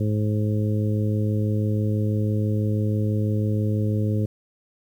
harmonic tone, 106.1 Hz, G#2, 38 cents sharp, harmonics 1 / 2 / 3 / 4 / 5, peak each -21 / -27 / -31 / -33 / -35 dBFS, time 0-4.26 s, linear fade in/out 5 ms, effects 9-bit

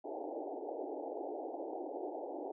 pink band-pass noise, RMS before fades -42 dBFS, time 0.04-2.52 s, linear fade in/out 10 ms, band 280 to 850 Hz, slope 96 dB/octave, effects none

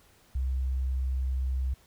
sine tone, 65 Hz, C2, 11 cents flat, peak -26 dBFS, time 0.35-1.74 s, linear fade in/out 5 ms, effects pink hiss -61 dBFS RMS until 1.86 s

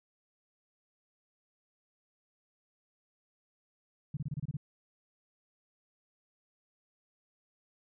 sine tone bursts, 144.8 Hz, D3, 24 cents flat, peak -32 dBFS, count 8, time 4.14-4.569 s, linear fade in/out 5 ms, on 30 ms, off 27 ms, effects none

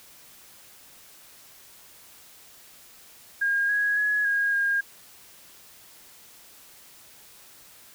sine tone with pitch steps, 1620 / 1659 / 1683 / 1634 / 1619 Hz, G#6 / G#6 / G#6 / G#6 / G#6, -43 / -2 / +23 / -29 / -45 cents, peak -21 dBFS, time 3.41-4.81 s, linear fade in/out 10 ms, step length 280 ms, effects white hiss -51 dBFS RMS until 7.94 s

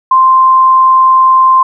sine tone, 1045 Hz, C6, 2 cents flat, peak -3 dBFS, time 0.11-1.63 s, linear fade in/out 5 ms, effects none

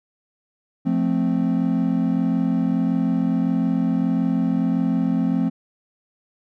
triangle chord, F major, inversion none, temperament equal, 174.61 / 220 / 261.6 Hz, F3 / A3 / C4, 0 / 0 / 0 cents, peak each -20 / -21 / -19 dBFS, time 0.85-5.5 s, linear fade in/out 20 ms, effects tanh soft clip ceiling -7 dBFS

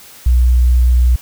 sine tone, 61.4 Hz, B1, 9 cents flat, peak -7 dBFS, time 0.26-1.16 s, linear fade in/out 5 ms, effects white hiss -39 dBFS RMS until 1.21 s

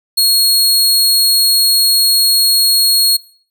sawtooth tone, 4305 Hz, C8, 49 cents sharp, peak -6 dBFS, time 0.17-3.17 s, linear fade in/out 10 ms, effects noise-tail reverb RT60 0.5 s tail -21 dB re dry

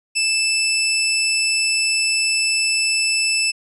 20% pulse tone, 2637 Hz, E7, in tune, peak -12 dBFS, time 0.15-3.52 s, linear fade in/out 20 ms, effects resampled to 32000 Hz

